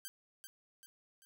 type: tone with echo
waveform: 5% pulse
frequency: 1568 Hz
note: G6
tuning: in tune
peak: -32 dBFS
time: 0.05-0.08 s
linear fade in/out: 0 ms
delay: 390 ms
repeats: 3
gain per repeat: -6 dB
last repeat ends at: 1.25 s
effects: none